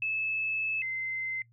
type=tone pair in turn; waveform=sine; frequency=2608 / 2070 Hz; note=E7 / C7; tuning=-19 / -19 cents; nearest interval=major third; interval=400 cents; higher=first; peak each=-28 / -31 dBFS; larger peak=first; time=0.02-0.82 / 0.82-1.42 s; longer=first; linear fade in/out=2 ms; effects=noise-tail reverb RT60 0.1 s tail -24 dB re dry + added 117 Hz sine -59 dBFS peak until 1.52 s

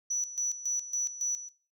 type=tone with tremolo; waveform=sine; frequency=5920 Hz; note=F#8; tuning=in tune; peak=-26 dBFS; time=0.1-1.49 s; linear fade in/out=10 ms; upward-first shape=square; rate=3.6 Hz; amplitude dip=80%; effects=noise-tail reverb RT60 0.4 s tail -20 dB re dry + tanh soft clip ceiling -25 dBFS

